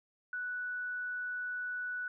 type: tone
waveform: sine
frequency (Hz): 1480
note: F#6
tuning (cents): 0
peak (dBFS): -35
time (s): 0.33-2.08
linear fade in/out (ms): 2
effects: none